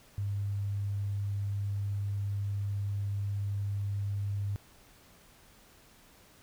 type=tone; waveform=sine; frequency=100.6 Hz; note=G2; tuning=45 cents sharp; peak=-30 dBFS; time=0.18-4.56 s; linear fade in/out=0 ms; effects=pink hiss -59 dBFS RMS until 6.42 s